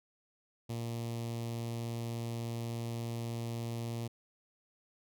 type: tone with notch filter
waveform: sawtooth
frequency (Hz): 116.54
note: A#2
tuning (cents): 0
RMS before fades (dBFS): -38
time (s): 0.69-4.08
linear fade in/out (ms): 10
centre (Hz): 1500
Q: 0.9
effects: none